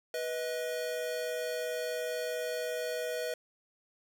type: tone pair together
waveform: square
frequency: 491.1 / 631 Hz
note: B4 / D#5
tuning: -10 / +24 cents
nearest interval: major third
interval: 434 cents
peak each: -36 / -37 dBFS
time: 0.14-3.34 s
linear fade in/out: 2 ms
effects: none